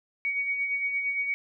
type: tone with tremolo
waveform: sine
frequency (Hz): 2247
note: C#7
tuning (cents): +23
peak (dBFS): -24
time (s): 0.25-1.34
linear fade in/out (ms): 0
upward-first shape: sine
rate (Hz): 8.7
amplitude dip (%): 45
effects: none